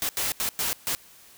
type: noise bursts at uneven times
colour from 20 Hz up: white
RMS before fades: -27 dBFS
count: 5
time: 0.02-0.09 / 0.17-0.32 / 0.4-0.49 / 0.59-0.73 / 0.87-0.95 s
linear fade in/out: 0 ms
effects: white hiss -52 dBFS RMS until 1.37 s